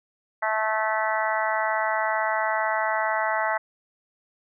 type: harmonic tone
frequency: 217.8 Hz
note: A3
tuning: 17 cents flat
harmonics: 3 / 4 / 5 / 6 / 7 / 8 / 9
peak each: -28 / -27 / -31 / -32 / -31 / -35 / -30 dBFS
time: 0.42-3.58 s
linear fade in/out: 10 ms
effects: none